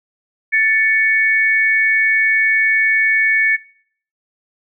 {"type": "tone pair together", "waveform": "sine", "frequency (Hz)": [1760, 2230], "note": ["A6", "C#7"], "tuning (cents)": [0, 10], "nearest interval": "major third", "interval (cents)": 410, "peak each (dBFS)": -14, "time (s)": [0.52, 3.57], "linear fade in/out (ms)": 20, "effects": ["noise-tail reverb RT60 0.6 s tail -22 dB re dry"]}